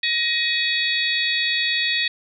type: harmonic tone with a mistuned harmonic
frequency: 629 Hz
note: D#5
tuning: 19 cents sharp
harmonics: 3 / 4 / 5 / 6 / 7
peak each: -24 / -25 / -26 / -27 / -27 dBFS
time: 0.03-2.08 s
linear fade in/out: 5 ms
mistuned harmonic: 5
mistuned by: +130 cents
effects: none